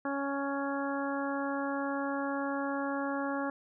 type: harmonic tone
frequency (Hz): 278.3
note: C#4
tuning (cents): +7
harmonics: 1 / 2 / 3 / 4 / 5 / 6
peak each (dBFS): -34 / -37 / -39 / -40 / -41 / -42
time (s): 0.05-3.5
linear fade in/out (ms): 2
effects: none